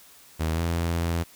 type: tone with pitch glide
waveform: sawtooth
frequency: 80 to 84.37 Hz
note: D#2 to E2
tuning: +49 to +41 cents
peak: -20 dBFS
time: 0.39-1.24 s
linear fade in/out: 20 ms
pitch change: +92 cents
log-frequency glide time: 0.53-0.61 s
effects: white hiss -52 dBFS RMS until 1.35 s